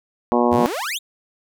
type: harmonic tone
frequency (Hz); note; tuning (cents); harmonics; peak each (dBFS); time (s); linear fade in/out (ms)
120.7; B2; -39; 2 / 3 / 4 / 5 / 6 / 7 / 8 / 9; -19 / -21 / -22 / -23 / -24 / -24 / -25 / -26; 0.32-0.66; 0
type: exponential sweep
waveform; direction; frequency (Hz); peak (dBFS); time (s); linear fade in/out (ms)
sawtooth; up; 73.42 to 3882; -20; 0.51-0.99; 20
effects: none